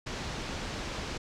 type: low-pass noise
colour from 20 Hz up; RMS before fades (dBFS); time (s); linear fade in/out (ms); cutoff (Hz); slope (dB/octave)
pink; -37; 0.06-1.18; 10; 6400; 24
effects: none